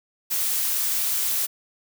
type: noise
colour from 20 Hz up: blue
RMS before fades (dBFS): -24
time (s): 0.3-1.47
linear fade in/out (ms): 20
effects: none